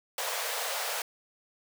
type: high-pass noise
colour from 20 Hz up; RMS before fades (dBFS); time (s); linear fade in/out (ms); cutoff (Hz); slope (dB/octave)
pink; -33; 0.18-1.02; 2; 460; 96
effects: none